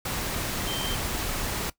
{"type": "tone in noise", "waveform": "sine", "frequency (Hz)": 3136, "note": "G7", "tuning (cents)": 0, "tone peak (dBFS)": -32, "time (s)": [0.67, 0.95], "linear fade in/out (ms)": 5, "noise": "pink", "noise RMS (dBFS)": -30, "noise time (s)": [0.05, 1.7], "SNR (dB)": -5, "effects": ["noise-tail reverb RT60 0.1 s tail -18 dB re dry"]}